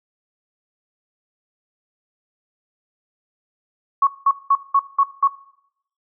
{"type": "tone bursts", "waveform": "sine", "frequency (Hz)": 1108.7, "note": "C#6", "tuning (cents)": 0, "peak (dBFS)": -11, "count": 6, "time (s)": [4.02, 5.276], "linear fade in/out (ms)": 5, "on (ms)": 51, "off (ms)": 190, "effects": ["noise-tail reverb RT60 0.7 s tail -18 dB re dry"]}